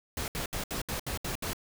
pink noise bursts, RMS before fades -34 dBFS, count 8, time 0.17-1.533 s, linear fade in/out 2 ms, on 110 ms, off 69 ms, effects none

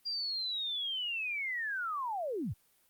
sine linear sweep, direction down, 4811 to 65.41 Hz, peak -33 dBFS, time 0.05-2.54 s, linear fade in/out 20 ms, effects white hiss -69 dBFS RMS until 2.89 s + Opus 32 kbps

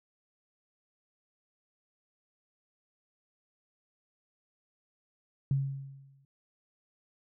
sine tone with exponential decay, 137 Hz, C#3, 20 cents flat, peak -23 dBFS, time 5.51-6.25 s, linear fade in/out 2 ms, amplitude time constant 160 ms, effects none

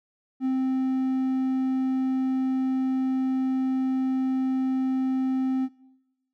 triangle tone, 261.5 Hz, C4, 1 cent flat, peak -20 dBFS, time 0.4-5.69 s, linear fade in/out 50 ms, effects noise-tail reverb RT60 1.0 s tail -22 dB re dry

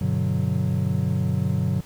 triangle chord, G major seventh, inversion none, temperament equal, 98 / 123.47 / 146.83 / 185 Hz, G2 / B2 / D3 / F#3, 0 / 0 / 0 / 0 cents, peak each -24 dBFS, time 0.01-1.81 s, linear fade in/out 5 ms, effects pink hiss -49 dBFS RMS until 1.85 s

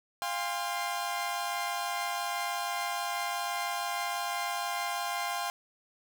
sawtooth chord, F suspended second, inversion none, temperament equal with one note detuned, 698.5 / 804.6 / 1046.5 Hz, F5 / G5 / C6, 0 / +45 / 0 cents, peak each -32 dBFS, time 0.22-5.5 s, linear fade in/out 0 ms, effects none

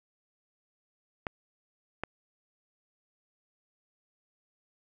clicks, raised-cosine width 0.5 ms, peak -17 dBFS, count 2, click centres 1.268 / 2.036 s, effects none

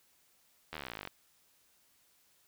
slowing click train, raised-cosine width 0.3 ms, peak -24 dBFS, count 22, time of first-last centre 0.73-1.074 s, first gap 12 ms, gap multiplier 1.03, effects white hiss -69 dBFS RMS until 2.47 s

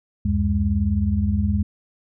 sine tone cluster, 73.8 / 93 / 205.4 Hz, D2 / F#2 / G#3, +9 / +9 / -19 cents, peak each -22 dBFS, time 0.25-1.63 s, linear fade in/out 5 ms, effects none

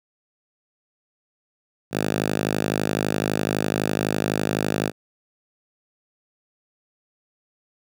5% pulse tone with high-pass filter, 51.91 Hz, G#1, in tune, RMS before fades -24 dBFS, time 1.91-4.92 s, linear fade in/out 50 ms, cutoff 140 Hz, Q 1.1, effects none

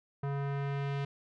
square tone with low-pass filter sweep, 140.1 Hz, C#3, 19 cents sharp, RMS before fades -34 dBFS, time 0.23-1.05 s, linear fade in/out 5 ms, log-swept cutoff 1300 to 3200 Hz, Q 1.1, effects none

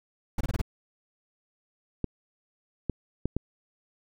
brown noise bursts, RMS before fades -26 dBFS, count 5, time 0.38-0.616 s, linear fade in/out 5 ms, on 28 ms, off 24 ms
clicks, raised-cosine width 3 ms, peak -14 dBFS, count 4, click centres 2.043 / 2.897 / 3.256 / 3.366 s
effects none

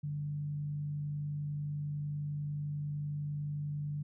sine tone with frequency modulation, 146.83 Hz, D3, in tune, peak -34 dBFS, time 0.03-4.03 s, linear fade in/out 10 ms, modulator 51.1 Hz, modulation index 0.23, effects none

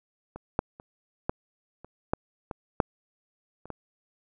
clicks, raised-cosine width 1 ms, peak -25 / -9 / -30 / -12 / -30 / -10 / -20 / -6 / -30 / -21 dBFS, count 10, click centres 0.36 / 0.591 / 0.799 / 1.295 / 1.846 / 2.135 / 2.512 / 2.802 / 3.656 / 3.703 s, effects none

